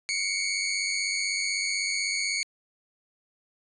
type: tone pair together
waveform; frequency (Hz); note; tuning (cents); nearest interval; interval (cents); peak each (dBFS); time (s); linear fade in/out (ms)
20% pulse; 2166 / 2262; C#7 / C#7; -41 / +34; minor second; 75; -24; 0.09-2.43; 0
effects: resampled to 24000 Hz